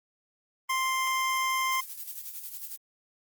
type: tone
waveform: 25% pulse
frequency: 1048 Hz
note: C6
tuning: 2 cents sharp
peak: -22 dBFS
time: 0.69-1.81 s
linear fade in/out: 10 ms
type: noise with tremolo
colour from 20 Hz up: violet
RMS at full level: -37 dBFS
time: 1.71-2.77 s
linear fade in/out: 10 ms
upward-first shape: sine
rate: 11 Hz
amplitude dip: 65%
effects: Opus 24 kbps